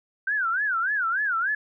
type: tone with vibrato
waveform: sine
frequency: 1512 Hz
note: F#6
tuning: 37 cents sharp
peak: -22 dBFS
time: 0.27-1.55 s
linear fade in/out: 5 ms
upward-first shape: sine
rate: 3.4 Hz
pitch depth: 230 cents each way
effects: none